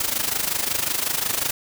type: noise with amplitude modulation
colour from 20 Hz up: white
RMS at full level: -21 dBFS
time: 0-1.51 s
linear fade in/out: 5 ms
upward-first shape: sine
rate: 25.5 Hz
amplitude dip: 75%
effects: none